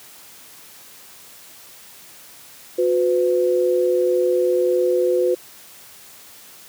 sine tone pair together, 361.7 / 503.5 Hz, F#4 / B4, -39 / +33 cents, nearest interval tritone, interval 572 cents, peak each -18 dBFS, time 2.78-5.35 s, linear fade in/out 10 ms, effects white hiss -44 dBFS RMS until 6.68 s + high-pass 80 Hz 12 dB/octave

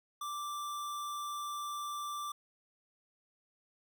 square tone, 1174.7 Hz, D6, in tune, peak -38 dBFS, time 0.21-2.32 s, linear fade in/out 5 ms, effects none

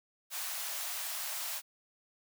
white high-pass noise, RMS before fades -38 dBFS, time 0.3-1.62 s, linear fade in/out 50 ms, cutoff 580 Hz, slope 96 dB/octave, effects none

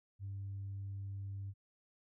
sine tone, 98.6 Hz, G2, 11 cents sharp, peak -39 dBFS, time 0.19-1.54 s, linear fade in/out 50 ms, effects tanh soft clip ceiling -37 dBFS

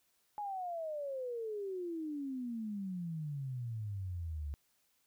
sine exponential sweep, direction down, 845 to 70 Hz, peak -37 dBFS, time 0.38-4.54 s, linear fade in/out 0 ms, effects white hiss -75 dBFS RMS until 5.06 s

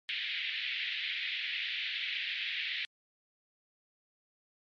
pink band-pass noise, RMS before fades -36 dBFS, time 0.09-2.85 s, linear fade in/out 0 ms, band 1900 to 3800 Hz, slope 48 dB/octave, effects MP3 48 kbps

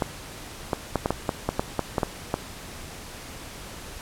clicks, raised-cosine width 1 ms, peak -8 dBFS, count 12, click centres 0.022 / 0.732 / 0.957 / 1.059 / 1.106 / 1.292 / 1.49 / 1.595 / 1.793 / 1.982 / 2.032 / 2.341 s, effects pink hiss -40 dBFS RMS until 4.01 s + low-pass 12000 Hz 12 dB/octave

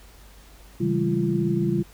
sine tone cluster, 134.1 / 161.1 / 193.5 / 211.6 / 342.3 Hz, C3 / E3 / G3 / G#3 / F4, +43 / -39 / -22 / +33 / -35 cents, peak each -27 / -27 / -25 / -33 / -25 dBFS, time 0.8-1.83 s, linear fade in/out 10 ms, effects added 50 Hz sine -48 dBFS peak until 1.93 s + pink hiss -52 dBFS RMS until 1.93 s

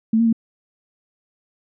sine tone with pitch steps, 222.4 / 230.6 / 226.6 Hz, A3 / A#3 / A#3, +19 / -19 / -49 cents, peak -13 dBFS, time 0.13-0.328 s, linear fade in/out 5 ms, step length 66 ms, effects none

